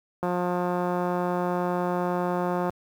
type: click train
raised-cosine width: 1 ms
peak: -14 dBFS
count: 440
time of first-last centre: 0.23-2.696 s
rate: 178 Hz
effects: high-pass 60 Hz 12 dB/octave + 8-bit